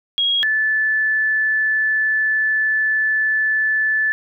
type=tone pair in turn; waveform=sine; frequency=3291 / 1743.3 Hz; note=G#7 / A6; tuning=-16 / -17 cents; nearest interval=major seventh; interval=1101 cents; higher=first; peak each=-15 dBFS; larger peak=neither; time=0.18-0.43 / 0.43-4.12 s; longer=second; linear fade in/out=0 ms; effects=none